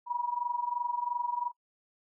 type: tone with amplitude modulation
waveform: sine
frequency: 965 Hz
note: B5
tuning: 40 cents flat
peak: -26 dBFS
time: 0.06-1.52 s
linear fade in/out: 50 ms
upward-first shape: sine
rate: 22.9 Hz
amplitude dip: 80%
effects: noise-tail reverb RT60 0.1 s tail -24 dB re dry